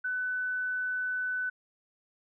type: tone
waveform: sine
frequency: 1500 Hz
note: F#6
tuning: 23 cents sharp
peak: -29 dBFS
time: 0.04-1.5 s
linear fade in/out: 10 ms
effects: none